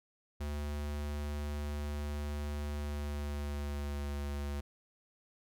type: tone with pitch glide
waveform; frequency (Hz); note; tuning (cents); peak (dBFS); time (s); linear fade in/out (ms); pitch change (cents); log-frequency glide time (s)
square; 73.42 to 71.7; D2 to D2; 0 to -41; -36; 0.4-4.61; 10; -41; 2.76-4.12
effects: none